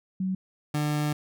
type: tone pair in turn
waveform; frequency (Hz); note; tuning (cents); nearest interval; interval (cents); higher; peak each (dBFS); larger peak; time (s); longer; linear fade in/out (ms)
sine / 30% pulse; 188 / 149.22; F#3 / D3; +28 / +28; major third; 400; first; -25 / -22; second; 0.2-0.35 / 0.74-1.13; second; 5
effects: none